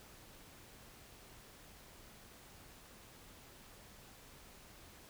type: silence
effects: pink hiss -58 dBFS RMS until 5.09 s